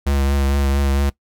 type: tone with vibrato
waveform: square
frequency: 69.3 Hz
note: C#2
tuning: in tune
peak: -16 dBFS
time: 0.06-1.1 s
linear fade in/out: 10 ms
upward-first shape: triangle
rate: 4.4 Hz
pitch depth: 32 cents each way
effects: noise-tail reverb RT60 0.1 s tail -20 dB re dry